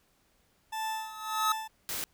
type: tone with tremolo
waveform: 40% pulse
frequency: 880 Hz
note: A5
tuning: in tune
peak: -30 dBFS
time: 0.72-1.68 s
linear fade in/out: 10 ms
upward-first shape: sine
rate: 1.7 Hz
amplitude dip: 80%
type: tone with exponential growth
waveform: square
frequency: 1278 Hz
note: D#6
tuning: 46 cents sharp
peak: -24 dBFS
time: 0.83-1.52 s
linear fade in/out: 2 ms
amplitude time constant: 150 ms
type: noise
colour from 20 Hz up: white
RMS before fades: -35 dBFS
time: 1.89-2.04 s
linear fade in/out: 0 ms
effects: pink hiss -69 dBFS RMS until 2.13 s